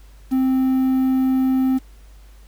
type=tone with quantisation; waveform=triangle; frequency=261.6 Hz; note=C4; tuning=in tune; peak=-13 dBFS; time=0.31-1.79 s; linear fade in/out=20 ms; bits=7; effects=added 50 Hz sine -42 dBFS peak until 2.47 s + pink hiss -55 dBFS RMS until 2.47 s